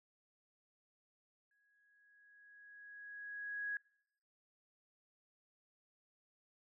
sine tone with exponential growth, 1662 Hz, G#6, 1 cent sharp, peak -36 dBFS, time 1.51-3.77 s, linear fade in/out 2 ms, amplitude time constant 490 ms, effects noise-tail reverb RT60 0.8 s tail -25 dB re dry

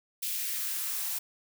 blue noise with high-pass filter sweep, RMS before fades -33 dBFS, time 0.22-1.19 s, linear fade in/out 10 ms, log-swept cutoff 2800 to 680 Hz, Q 1.4, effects none

